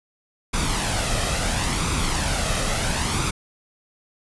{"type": "noise with flanger", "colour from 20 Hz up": "pink", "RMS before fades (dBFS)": -23, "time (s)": [0.53, 3.31], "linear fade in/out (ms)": 10, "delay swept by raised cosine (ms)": [0.82, 1.59], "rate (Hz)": 0.73, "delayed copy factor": 0.5, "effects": ["resampled to 24000 Hz"]}